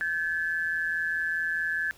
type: tone pair together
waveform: sine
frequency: 1552.3 / 1717 Hz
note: G6 / A6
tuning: -17 / -43 cents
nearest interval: major second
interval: 174 cents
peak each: -30 / -28 dBFS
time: 0.01-1.91 s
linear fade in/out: 0 ms
effects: pink hiss -54 dBFS RMS until 1.97 s